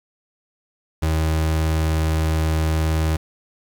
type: tone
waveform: 35% pulse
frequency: 79.2 Hz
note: D#2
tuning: 31 cents sharp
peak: -16 dBFS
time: 1.02-3.17 s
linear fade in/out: 10 ms
effects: 7-bit